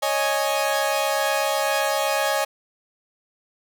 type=chord; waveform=sawtooth; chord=C# suspended second; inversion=none; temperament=equal; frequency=554.4 / 622.3 / 830.6 Hz; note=C#5 / D#5 / G#5; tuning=0 / 0 / 0 cents; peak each=-21 dBFS; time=0.02-2.45 s; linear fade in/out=10 ms; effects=none